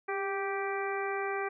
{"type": "harmonic tone with a mistuned harmonic", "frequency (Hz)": 390.9, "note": "G4", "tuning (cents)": -5, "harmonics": [1, 2, 3, 4, 5, 6], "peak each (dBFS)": [-34, -37, -39, -40, -41, -42], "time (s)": [0.08, 1.49], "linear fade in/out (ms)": 10, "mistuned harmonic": 1, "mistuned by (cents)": 30, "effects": []}